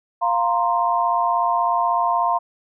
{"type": "chord", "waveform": "sine", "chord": "F suspended fourth", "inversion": "none", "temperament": "just", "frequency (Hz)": [698.5, 931.3, 1047.7], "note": ["F5", "Bb5", "C6"], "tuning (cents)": [0, -2, 2], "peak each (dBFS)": -21, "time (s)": [0.21, 2.39], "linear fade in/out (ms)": 20, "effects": []}